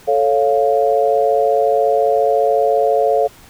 sine chord, A augmented, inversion none, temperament equal, 440 / 554.4 / 698.5 Hz, A4 / C#5 / E#5, 0 / 0 / 0 cents, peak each -16 dBFS, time 0.07-3.28 s, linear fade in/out 20 ms, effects pink hiss -44 dBFS RMS until 3.49 s

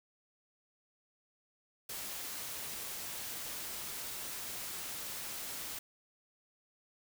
white noise, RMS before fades -42 dBFS, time 1.89-5.79 s, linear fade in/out 5 ms, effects none

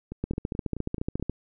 two click trains, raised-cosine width 3 ms, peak -22 / -15 dBFS, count 6 / 16, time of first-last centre 0.12-1.198 / 0.24-1.296 s, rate 4.64 / 14.2 Hz, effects none

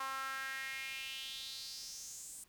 sawtooth tone with high-pass filter sweep, 267.4 Hz, C4, 38 cents sharp, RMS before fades -44 dBFS, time 0-2.44 s, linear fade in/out 5 ms, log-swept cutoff 1100 to 8700 Hz, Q 4.1, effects pink hiss -69 dBFS RMS until 2.48 s

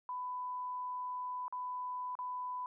sine tone with dropouts, 998 Hz, B5, 18 cents sharp, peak -37 dBFS, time 0.09-2.66 s, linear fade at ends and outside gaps 1 ms, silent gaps 1.481-1.525 / 2.153-2.189 s, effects none

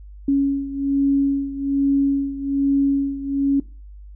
sine beating tone pair, 277.2 / 278.4 Hz, C#4 / C#4, 0 / +8 cents, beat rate 1.2 Hz, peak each -18 / -22 dBFS, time 0.28-3.6 s, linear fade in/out 5 ms, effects noise-tail reverb RT60 0.3 s tail -19 dB re dry + added 50 Hz sine -37 dBFS peak until 4.15 s

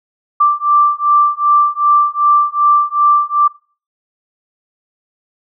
sine beating tone pair, 1174 / 1176.6 Hz, D6 / D6, -1 / +3 cents, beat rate 2.6 Hz, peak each -12 dBFS, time 0.4-3.48 s, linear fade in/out 10 ms, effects noise-tail reverb RT60 0.4 s tail -23 dB re dry

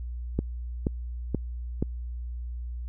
click train, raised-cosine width 3 ms, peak -12 dBFS, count 4, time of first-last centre 0.39-1.825 s, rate 2.09 Hz, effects added 60 Hz sine -32 dBFS peak until 2.88 s

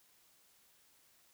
silence, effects white hiss -68 dBFS RMS until 1.33 s

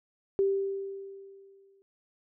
sine tone with exponential decay, 392 Hz, G4, in tune, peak -21 dBFS, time 0.39-1.82 s, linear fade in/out 0 ms, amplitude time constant 310 ms, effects none

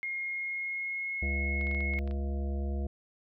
sine tone with pitch glide, 2141 to 2173 Hz, C7 to C#7, +39 to -35 cents, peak -32 dBFS, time 0.03-1.99 s, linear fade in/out 0 ms, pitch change +26 cents, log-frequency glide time 0.14-1.31 s
harmonic tone, 69.3 Hz, C#2, in tune, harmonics 1 / 3 / 5 / 7 / 9 / 10, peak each -30 / -40 / -44 / -47 / -49 / -50 dBFS, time 1.22-2.87 s, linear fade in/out 5 ms
clicks, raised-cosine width 0.3 ms, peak -33 dBFS, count 9, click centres 1.612 / 1.67 / 1.713 / 1.748 / 1.806 / 1.937 / 1.986 / 2.076 / 2.111 s
effects none

